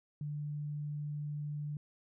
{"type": "tone", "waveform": "sine", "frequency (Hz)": 147.8, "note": "D3", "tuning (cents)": 11, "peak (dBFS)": -36, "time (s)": [0.21, 1.77], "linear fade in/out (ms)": 2, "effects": []}